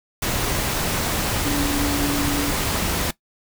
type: tone in noise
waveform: sine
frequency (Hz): 287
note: D4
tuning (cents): -40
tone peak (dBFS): -22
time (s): 1.45-2.51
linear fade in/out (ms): 5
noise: pink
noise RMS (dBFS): -23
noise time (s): 0.22-3.11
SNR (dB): -2
effects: noise-tail reverb RT60 0.1 s tail -18 dB re dry